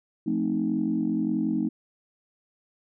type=chord; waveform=sine; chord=F dominant seventh; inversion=none; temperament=equal with one note detuned; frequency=174.61 / 220 / 261.6 / 312 Hz; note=F3 / A3 / C4 / Eb4; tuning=0 / 0 / 0 / +5 cents; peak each=-32 / -27 / -29 / -27 dBFS; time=0.26-1.69 s; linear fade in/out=10 ms; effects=tanh soft clip ceiling -14 dBFS